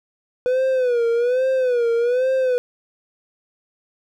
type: tone with vibrato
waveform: triangle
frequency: 493.9 Hz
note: B4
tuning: in tune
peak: -14 dBFS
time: 0.46-2.58 s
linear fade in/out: 0 ms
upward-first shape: sine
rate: 1.2 Hz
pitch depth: 110 cents each way
effects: none